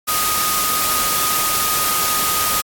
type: tone in noise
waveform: sine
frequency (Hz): 1244.5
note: D#6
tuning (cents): 0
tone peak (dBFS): -21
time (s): 0.07-2.62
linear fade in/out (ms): 20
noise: white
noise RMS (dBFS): -19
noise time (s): 0.07-2.62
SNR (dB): -5
effects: AAC 64 kbps